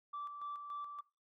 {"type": "tone with tremolo", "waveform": "sine", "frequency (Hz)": 1164, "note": "D6", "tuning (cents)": -16, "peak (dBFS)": -39, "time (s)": [0.13, 1.01], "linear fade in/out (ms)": 10, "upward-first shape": "square", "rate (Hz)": 3.5, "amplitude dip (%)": 50, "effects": ["noise-tail reverb RT60 0.3 s tail -22 dB re dry", "tanh soft clip ceiling -37 dBFS"]}